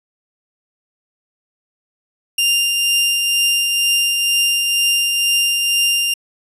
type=tone with tremolo; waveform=sawtooth; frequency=2794 Hz; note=F7; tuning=in tune; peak=-9 dBFS; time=2.38-6.14 s; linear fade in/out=5 ms; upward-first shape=triangle; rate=2.1 Hz; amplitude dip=35%; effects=resampled to 32000 Hz